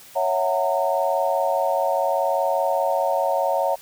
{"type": "chord", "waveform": "sine", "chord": "F# dominant seventh", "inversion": "second", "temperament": "equal with one note detuned", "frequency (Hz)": [554.4, 659.3, 740, 915.3], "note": ["C#5", "E5", "F#5", "A#5"], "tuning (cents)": [0, 0, 0, -32], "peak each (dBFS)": [-23, -24, -25, -25], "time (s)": [0.15, 3.76], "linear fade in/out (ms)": 20, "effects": ["white hiss -46 dBFS RMS until 3.81 s"]}